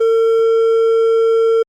triangle tone with hard clipping, 453.3 Hz, A#4, 48 cents flat, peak -11 dBFS, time 0-1.63 s, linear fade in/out 10 ms, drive 7 dB, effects Opus 24 kbps

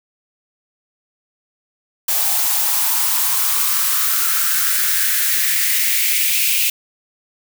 blue noise with high-pass filter sweep, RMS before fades -17 dBFS, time 2.08-6.7 s, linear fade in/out 5 ms, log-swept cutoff 710 to 2600 Hz, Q 4.2, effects none

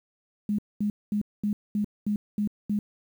sine tone bursts, 207.7 Hz, G#3, in tune, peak -23 dBFS, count 8, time 0.49-2.79 s, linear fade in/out 2 ms, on 95 ms, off 220 ms, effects 9-bit

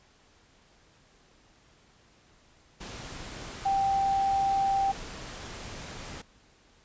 sine tone in noise, 784 Hz, G5, in tune, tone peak -23 dBFS, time 3.65-4.92 s, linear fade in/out 10 ms, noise pink, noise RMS -41 dBFS, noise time 2.8-6.22 s, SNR +15 dB, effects pink hiss -61 dBFS RMS until 6.84 s + resampled to 16000 Hz

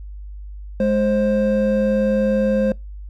triangle tone pair together, 209.2 / 527.2 Hz, G#3 / C5, +13 / +13 cents, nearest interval octave + major third, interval 1600 cents, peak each -16 dBFS, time 0.8-2.72 s, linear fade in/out 2 ms, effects noise-tail reverb RT60 0.2 s tail -24 dB re dry + added 50 Hz sine -31 dBFS peak until 3.09 s

